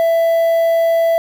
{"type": "tone with quantisation", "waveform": "triangle", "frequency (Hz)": 664, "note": "E5", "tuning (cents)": 12, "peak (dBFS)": -9, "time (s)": [0, 1.18], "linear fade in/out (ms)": 0, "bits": 6, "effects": []}